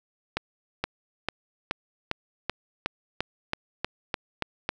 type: accelerating click train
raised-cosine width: 0.3 ms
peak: -10 dBFS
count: 13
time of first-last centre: 0.37-4.691 s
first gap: 470 ms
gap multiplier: 0.95
effects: none